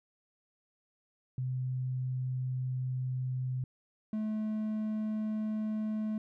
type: tone pair in turn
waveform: sine / triangle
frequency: 128.2 / 215.6 Hz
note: C3 / A3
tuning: -35 / -35 cents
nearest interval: major sixth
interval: 900 cents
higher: second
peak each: -31 / -29 dBFS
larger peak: second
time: 1.38-3.64 / 4.13-6.18 s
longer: first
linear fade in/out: 2 ms
effects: none